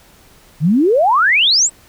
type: exponential sweep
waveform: sine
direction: up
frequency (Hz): 138 to 8220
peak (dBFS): -9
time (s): 0.6-1.7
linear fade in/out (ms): 50
effects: pink hiss -47 dBFS RMS until 1.88 s